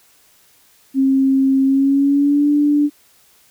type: tone with pitch glide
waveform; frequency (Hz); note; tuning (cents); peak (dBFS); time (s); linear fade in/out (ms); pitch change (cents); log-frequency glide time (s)
sine; 268.3 to 292.6; C4 to D4; +44 to -6; -11; 0.94-2.9; 50; +150; 1.64-2.5
effects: white hiss -53 dBFS RMS until 3.5 s